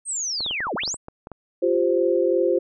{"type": "linear two-way sweep", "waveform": "sine", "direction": "down then up", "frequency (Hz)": [8630, 163.9, 8630], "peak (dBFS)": -24, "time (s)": [0.05, 0.97], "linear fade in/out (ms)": 50, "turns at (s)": 0.75}
{"type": "clicks", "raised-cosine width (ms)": 1, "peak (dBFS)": -22, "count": 11, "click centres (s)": [0.406, 0.463, 0.51, 0.605, 0.669, 0.835, 0.877, 0.942, 1.084, 1.271, 1.317]}
{"type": "chord", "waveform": "sine", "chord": "F suspended second", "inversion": "none", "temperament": "equal", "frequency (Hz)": [349.2, 392, 523.3], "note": ["F4", "G4", "C5"], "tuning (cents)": [0, 0, 0], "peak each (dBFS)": [-21, -23, -21], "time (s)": [1.62, 2.59], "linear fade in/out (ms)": 10}
{"effects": []}